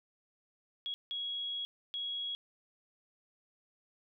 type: tone bursts at uneven times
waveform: sine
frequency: 3322 Hz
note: G#7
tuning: in tune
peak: -35 dBFS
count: 3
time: 0.86-0.94 / 1.11-1.65 / 1.94-2.35 s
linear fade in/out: 0 ms
effects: none